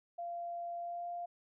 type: tone with pitch glide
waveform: sine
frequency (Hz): 690 to 697.2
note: F5 to F5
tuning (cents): -21 to -3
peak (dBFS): -38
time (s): 0.18-1.26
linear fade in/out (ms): 10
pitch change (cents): +18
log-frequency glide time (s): 0.78-1.08
effects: none

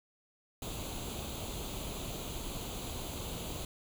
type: noise with comb filter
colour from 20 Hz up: pink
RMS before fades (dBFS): -40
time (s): 0.62-3.65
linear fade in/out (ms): 2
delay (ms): 0.28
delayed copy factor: +0.7
effects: none

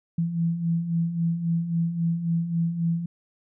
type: beating tone pair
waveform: sine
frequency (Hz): 164.81 / 168.51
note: E3 / E3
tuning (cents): 0 / +38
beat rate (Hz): 3.7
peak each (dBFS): -30 / -23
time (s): 0.18-3.06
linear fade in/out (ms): 5
effects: none

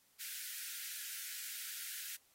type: high-pass noise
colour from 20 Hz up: white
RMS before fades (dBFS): -45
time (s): 0.19-2.17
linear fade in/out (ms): 20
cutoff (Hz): 1400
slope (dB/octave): 96
effects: white hiss -71 dBFS RMS until 2.34 s + AAC 48 kbps

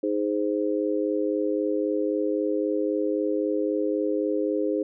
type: chord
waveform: sine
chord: Ab major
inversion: second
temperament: just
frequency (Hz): 311.5 / 415.3 / 519.1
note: Eb4 / Ab4 / C5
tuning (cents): +2 / 0 / -14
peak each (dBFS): -26 / -27 / -28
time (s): 0.03-4.83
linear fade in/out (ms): 5
effects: none

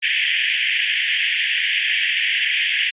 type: band-pass noise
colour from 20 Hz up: white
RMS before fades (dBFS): -20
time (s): 0.02-2.91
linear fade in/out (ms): 20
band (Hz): 1700 to 3300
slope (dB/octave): 96
effects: resampled to 8000 Hz

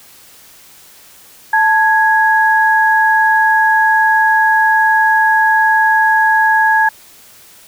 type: tone pair together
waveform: sine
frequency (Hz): 880 / 1661.2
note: A5 / G#6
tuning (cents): 0 / 0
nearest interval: major seventh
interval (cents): 1100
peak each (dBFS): -11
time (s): 1.53-6.89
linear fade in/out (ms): 5
effects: white hiss -42 dBFS RMS until 7.67 s

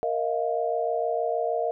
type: chord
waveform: sine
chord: Bb suspended fourth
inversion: none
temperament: equal with one note detuned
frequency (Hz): 466.2 / 632 / 698.5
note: Bb4 / Eb5 / F5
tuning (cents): 0 / +27 / 0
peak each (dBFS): -28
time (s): 0.03-1.71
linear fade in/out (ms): 0
effects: none

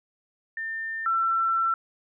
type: tone pair in turn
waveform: sine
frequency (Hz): 1800 / 1344.2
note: A6 / E6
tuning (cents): +39 / +33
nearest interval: perfect fourth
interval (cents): 506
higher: first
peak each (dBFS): -29 / -21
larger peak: second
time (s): 0.57-1.06 / 1.06-1.74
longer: second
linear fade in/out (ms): 2
effects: none

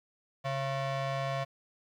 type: ring-modulated tone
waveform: 30% pulse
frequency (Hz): 407.9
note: G#4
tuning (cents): -31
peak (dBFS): -25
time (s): 0.44-1.45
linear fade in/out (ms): 20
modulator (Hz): 271
effects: low-pass 4000 Hz 12 dB/octave + 11-bit

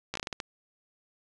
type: slowing click train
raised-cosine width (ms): 0.2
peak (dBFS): -16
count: 8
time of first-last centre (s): 0.14-0.402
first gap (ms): 14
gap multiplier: 1.32
effects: resampled to 22050 Hz

